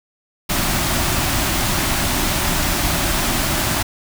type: band-stop noise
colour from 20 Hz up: pink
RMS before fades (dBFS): -19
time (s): 0.49-3.83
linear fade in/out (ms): 10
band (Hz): 390 to 550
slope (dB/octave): 96
effects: none